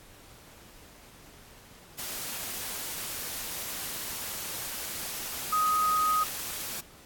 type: tone in noise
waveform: sine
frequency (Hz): 1253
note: D#6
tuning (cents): +12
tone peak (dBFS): -23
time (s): 5.52-6.24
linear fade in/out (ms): 10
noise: white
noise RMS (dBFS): -36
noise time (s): 1.98-6.81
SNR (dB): +10
effects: pink hiss -53 dBFS RMS until 7.05 s + AAC 64 kbps